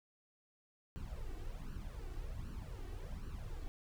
brown noise with flanger, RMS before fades -44 dBFS, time 0.96-3.68 s, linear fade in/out 0 ms, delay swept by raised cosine 0.68 to 2.68 ms, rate 1.3 Hz, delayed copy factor +0.75, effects none

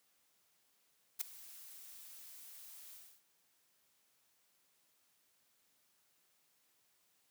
blue noise with ADSR envelope, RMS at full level -34 dBFS, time 1.19-3.22 s, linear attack 22 ms, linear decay 5 ms, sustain -20 dB, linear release 290 ms, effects white hiss -75 dBFS RMS until 7.3 s + high-pass 100 Hz 12 dB/octave

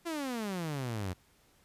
sawtooth exponential sweep, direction down, 347.9 to 87.3 Hz, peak -30 dBFS, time 0.05-1.14 s, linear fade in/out 20 ms, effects pink hiss -66 dBFS RMS until 1.64 s + resampled to 32000 Hz

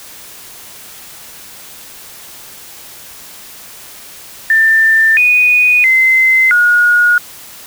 sine tone with pitch steps, 1786 / 2476 / 2062 / 1443 Hz, A6 / D#7 / C7 / F#6, +25 / -9 / -26 / -44 cents, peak -6 dBFS, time 4.5-7.18 s, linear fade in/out 2 ms, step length 670 ms, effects white hiss -34 dBFS RMS until 7.66 s

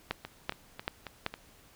two click trains, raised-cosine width 0.3 ms, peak -23 / -14 dBFS, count 5 / 4, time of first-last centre 0.25-1.34 / 0.11-1.264 s, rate 3.67 / 2.6 Hz, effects pink hiss -59 dBFS RMS until 1.75 s

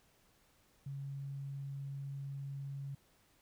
sine tone, 138.59 Hz, C#3, in tune, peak -40 dBFS, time 0.86-2.95 s, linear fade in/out 5 ms, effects pink hiss -70 dBFS RMS until 3.41 s

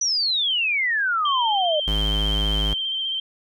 sine exponential sweep, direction down, 6000 to 587.3 Hz, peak -19 dBFS, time 0.01-1.8 s, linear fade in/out 5 ms
sine tone with vibrato, 3136 Hz, G7, in tune, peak -23 dBFS, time 1.25-3.2 s, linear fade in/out 5 ms, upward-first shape sine, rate 15 Hz, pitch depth 30 cents each way
square tone, 51.91 Hz, G#1, in tune, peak -22 dBFS, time 1.87-2.74 s, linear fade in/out 10 ms
effects none

